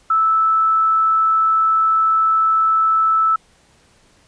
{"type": "tone", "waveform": "sine", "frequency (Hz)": 1313, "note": "E6", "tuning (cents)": -7, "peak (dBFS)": -12, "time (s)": [0.1, 3.36], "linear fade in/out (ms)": 5, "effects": ["pink hiss -54 dBFS RMS until 4.27 s", "resampled to 22050 Hz"]}